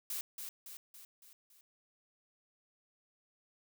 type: noise with echo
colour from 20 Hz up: blue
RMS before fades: -39 dBFS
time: 0.1-0.21 s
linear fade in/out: 2 ms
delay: 280 ms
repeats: 5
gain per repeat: -5 dB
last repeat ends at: 1.61 s
effects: none